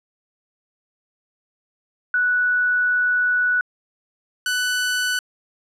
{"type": "tone pair in turn", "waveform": ["sine", "sawtooth"], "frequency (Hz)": [1477, 1491.6], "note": ["F#6", "F#6"], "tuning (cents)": [-3, 14], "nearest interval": "unison", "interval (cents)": 17, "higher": "second", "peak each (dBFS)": -16, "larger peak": "neither", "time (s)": [[2.14, 3.61], [4.46, 5.19]], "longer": "first", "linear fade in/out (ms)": 2, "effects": ["low-pass 12000 Hz 12 dB/octave"]}